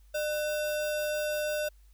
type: tone with sample-and-hold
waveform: sine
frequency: 603 Hz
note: D5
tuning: 46 cents sharp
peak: -28 dBFS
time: 0.14-1.69 s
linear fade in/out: 10 ms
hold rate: 2100 Hz
effects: added 50 Hz sine -54 dBFS peak until 1.93 s + white hiss -70 dBFS RMS until 1.93 s